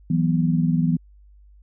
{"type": "chord", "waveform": "sine", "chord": "E suspended second", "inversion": "none", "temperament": "equal", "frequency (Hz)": [164.81, 185, 246.9], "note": ["E3", "F#3", "B3"], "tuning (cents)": [0, 0, 0], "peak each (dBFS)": [-19, -24, -23], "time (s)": [0.1, 0.97], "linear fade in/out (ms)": 5, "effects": ["added 50 Hz sine -47 dBFS peak until 1.62 s"]}